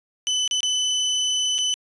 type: tone with dropouts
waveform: 30% pulse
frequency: 3011 Hz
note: F#7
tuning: 30 cents sharp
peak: -17 dBFS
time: 0.27-1.74 s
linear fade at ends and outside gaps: 0 ms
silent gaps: 0.477-0.511 / 0.605-0.631 / 1.582-1.587 s
effects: resampled to 22050 Hz

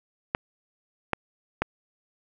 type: clicks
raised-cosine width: 0.5 ms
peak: -8 dBFS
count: 3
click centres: 0.349 / 1.133 / 1.62 s
effects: none

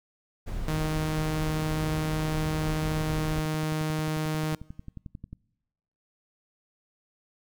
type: noise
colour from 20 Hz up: brown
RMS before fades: -34 dBFS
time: 0.46-3.41 s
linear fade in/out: 20 ms
type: tone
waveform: sawtooth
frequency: 155.56 Hz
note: D#3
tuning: in tune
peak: -23 dBFS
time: 0.68-4.55 s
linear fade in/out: 0 ms
type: click train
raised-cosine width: 5 ms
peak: -27 dBFS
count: 29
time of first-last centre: 2.83-5.33 s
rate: 11.2 Hz
effects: noise-tail reverb RT60 1.0 s tail -25 dB re dry

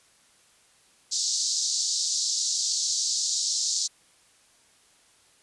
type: band-pass noise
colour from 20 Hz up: white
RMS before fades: -27 dBFS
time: 1.11-3.88 s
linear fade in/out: 20 ms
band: 4100 to 7300 Hz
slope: 48 dB/octave
effects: white hiss -60 dBFS RMS until 5.42 s + resampled to 24000 Hz

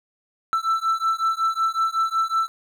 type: beating tone pair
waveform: triangle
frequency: 1326 / 1331.4 Hz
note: E6 / E6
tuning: +10 / +17 cents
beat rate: 5.4 Hz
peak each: -21 dBFS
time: 0.53-2.48 s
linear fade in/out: 0 ms
effects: none

